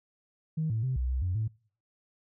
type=tone with pitch steps; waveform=sine; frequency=157.9 / 111.2 / 129.6 / 62.9 / 64.3 / 90 / 109.6 Hz; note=D#3 / A2 / C3 / B1 / C2 / F#2 / A2; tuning=+26 / +19 / -16 / +32 / -30 / -47 / -6 cents; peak=-26 dBFS; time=0.57-1.48 s; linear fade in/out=10 ms; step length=130 ms; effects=noise-tail reverb RT60 0.5 s tail -26 dB re dry + tanh soft clip ceiling -22 dBFS